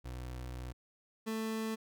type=tone pair in turn; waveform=30% pulse; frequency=62.2 / 221.2 Hz; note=B1 / A3; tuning=+13 / +9 cents; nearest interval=octave + minor seventh; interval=2196 cents; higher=second; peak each=-38 / -32 dBFS; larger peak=second; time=0.04-0.73 / 1.26-1.76 s; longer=first; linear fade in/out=20 ms; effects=none